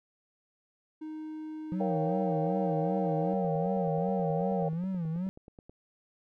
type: tone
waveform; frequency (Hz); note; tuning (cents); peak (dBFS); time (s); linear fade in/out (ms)
triangle; 311.1; D#4; 0; -35; 1.01-3.34; 10
type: tone with vibrato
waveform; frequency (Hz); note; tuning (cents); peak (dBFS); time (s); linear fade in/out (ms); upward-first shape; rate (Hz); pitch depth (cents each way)
triangle; 174.61; F3; 0; -28; 1.72-5.29; 0; sine; 2.6; 160
type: chord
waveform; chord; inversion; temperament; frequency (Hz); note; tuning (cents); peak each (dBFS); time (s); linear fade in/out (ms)
sine; G half-diminished seventh; first; equal; 466.2 / 554.4 / 698.5 / 784; Bb4 / Db5 / F5 / G5; 0 / 0 / 0 / 0; -33 / -34 / -37 / -36; 1.8-4.69; 5
type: click train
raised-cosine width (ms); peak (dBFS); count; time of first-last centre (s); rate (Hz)
2; -36; 23; 3.34-5.695; 9.34
effects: none